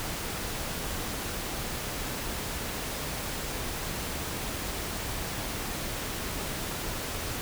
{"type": "noise", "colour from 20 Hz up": "pink", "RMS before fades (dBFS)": -34, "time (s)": [0, 7.41], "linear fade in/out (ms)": 0, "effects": []}